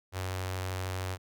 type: tone with notch filter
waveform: sawtooth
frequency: 92.9 Hz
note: F#2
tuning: 7 cents sharp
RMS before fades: -35 dBFS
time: 0.12-1.18 s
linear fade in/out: 50 ms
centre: 200 Hz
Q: 0.5
effects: none